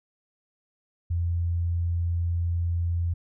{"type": "tone", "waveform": "sine", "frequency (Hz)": 85.6, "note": "F2", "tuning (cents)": -34, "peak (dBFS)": -23, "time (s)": [1.1, 3.14], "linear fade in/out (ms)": 10, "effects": []}